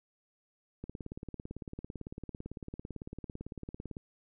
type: click train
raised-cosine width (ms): 3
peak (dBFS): -28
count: 57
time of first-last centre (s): 0.84-3.968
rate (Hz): 17.9
effects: none